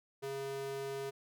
square tone with high-pass filter, 137 Hz, C#3, 20 cents flat, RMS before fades -40 dBFS, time 0.22-1.11 s, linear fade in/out 20 ms, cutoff 320 Hz, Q 3.9, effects none

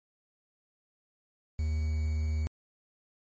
triangle tone with quantisation, 77.6 Hz, D#2, 4 cents flat, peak -25 dBFS, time 1.59-2.47 s, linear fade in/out 0 ms, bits 8, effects MP3 32 kbps

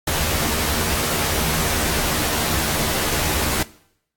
pink noise with comb filter, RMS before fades -21 dBFS, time 0.07-3.63 s, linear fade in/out 5 ms, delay 13 ms, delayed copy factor +0.95, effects noise-tail reverb RT60 0.7 s tail -20 dB re dry + AAC 64 kbps

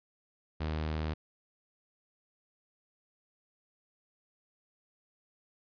sawtooth tone, 77.78 Hz, D#2, in tune, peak -28 dBFS, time 0.6-1.14 s, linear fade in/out 10 ms, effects resampled to 11025 Hz

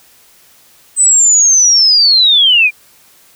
sine linear sweep, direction down, 8170 to 2349 Hz, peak -5 dBFS, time 0.96-2.71 s, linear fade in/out 50 ms, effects white hiss -46 dBFS RMS until 3.35 s

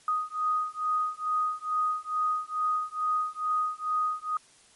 sine beating tone pair, 1244.5 / 1246.8 Hz, D#6 / D#6, 0 / +3 cents, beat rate 2.3 Hz, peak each -29 dBFS, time 0.08-4.37 s, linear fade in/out 2 ms, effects white hiss -58 dBFS RMS until 4.75 s + MP3 48 kbps

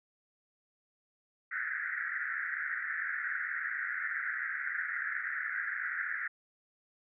white band-pass noise, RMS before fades -36 dBFS, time 1.51-6.28 s, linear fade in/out 10 ms, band 1400 to 2000 Hz, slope 96 dB/octave, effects none

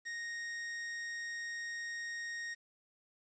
45% pulse tone, 1864.7 Hz, A#6, in tune, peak -39 dBFS, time 0.05-2.55 s, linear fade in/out 20 ms, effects resampled to 16000 Hz + 11-bit

